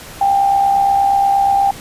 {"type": "tone with amplitude modulation", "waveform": "sine", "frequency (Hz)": 793, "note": "G5", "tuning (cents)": 20, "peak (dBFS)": -8, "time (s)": [0.21, 1.71], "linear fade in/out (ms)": 5, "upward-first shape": "sine", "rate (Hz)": 68.4, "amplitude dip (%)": 45, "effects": ["pink hiss -34 dBFS RMS until 1.8 s", "resampled to 32000 Hz"]}